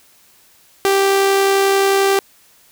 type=tone with amplitude modulation; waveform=sawtooth; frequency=392 Hz; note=G4; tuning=in tune; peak=-7 dBFS; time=0.85-2.19 s; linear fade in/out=0 ms; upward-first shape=sine; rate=71.3 Hz; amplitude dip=25%; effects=white hiss -51 dBFS RMS until 2.71 s